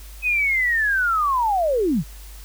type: linear sweep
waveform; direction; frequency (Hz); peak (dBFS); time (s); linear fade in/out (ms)
sine; down; 2547 to 120; -17; 0.22-2.04; 50
effects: added 50 Hz sine -37 dBFS peak until 2.44 s + white hiss -46 dBFS RMS until 2.44 s